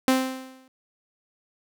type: tone with exponential decay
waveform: sawtooth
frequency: 260.9 Hz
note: C4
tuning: 5 cents flat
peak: -12 dBFS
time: 0.08-0.68 s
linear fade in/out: 1 ms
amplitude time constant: 130 ms
effects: none